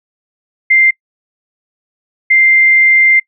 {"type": "tone pair in turn", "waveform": "sine", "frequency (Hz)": [2093, 2093], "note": ["C7", "C7"], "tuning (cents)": [0, 0], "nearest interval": "unison", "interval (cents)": 0, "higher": "neither", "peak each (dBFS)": -5, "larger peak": "neither", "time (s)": [[0.7, 0.91], [2.3, 3.2]], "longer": "second", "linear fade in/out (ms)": 10, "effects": ["noise-tail reverb RT60 0.1 s tail -25 dB re dry"]}